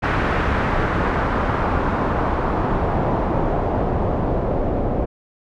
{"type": "noise with low-pass filter sweep", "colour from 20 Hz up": "pink", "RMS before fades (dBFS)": -20, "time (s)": [0.02, 5.06], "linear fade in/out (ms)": 20, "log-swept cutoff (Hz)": [1700, 580], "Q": 1.4, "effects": []}